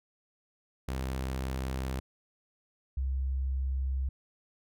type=tone pair in turn; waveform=sawtooth / sine; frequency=65.41 / 66.21 Hz; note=C2 / C2; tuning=0 / +21 cents; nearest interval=unison; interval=21 cents; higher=second; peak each=-28 dBFS; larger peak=neither; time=0.88-2 / 2.97-4.09 s; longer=neither; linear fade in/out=5 ms; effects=none